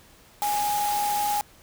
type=tone in noise; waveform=sine; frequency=827 Hz; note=G#5; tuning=8 cents flat; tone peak=-23 dBFS; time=0.42-1.41 s; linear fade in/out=0 ms; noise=white; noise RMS=-32 dBFS; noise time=0.42-1.41 s; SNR=+6 dB; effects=pink hiss -54 dBFS RMS until 1.62 s